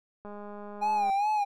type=click train; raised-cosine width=1 ms; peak=-30 dBFS; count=176; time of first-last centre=0.25-1.1 s; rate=206 Hz
type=tone with vibrato; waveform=triangle; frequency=818 Hz; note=G#5; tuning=26 cents flat; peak=-22 dBFS; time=0.81-1.45 s; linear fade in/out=20 ms; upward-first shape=sine; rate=2.5 Hz; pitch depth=84 cents each way
effects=none